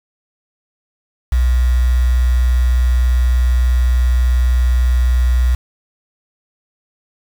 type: tone with quantisation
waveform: sine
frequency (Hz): 61.7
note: B1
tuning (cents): -1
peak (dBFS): -10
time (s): 1.32-5.55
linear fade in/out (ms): 5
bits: 5
effects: none